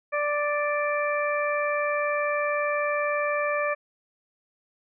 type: harmonic tone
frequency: 587.3 Hz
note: D5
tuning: in tune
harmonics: 1 / 2 / 3 / 4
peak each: -26 / -29 / -31 / -32 dBFS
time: 0.12-3.75 s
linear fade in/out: 20 ms
effects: none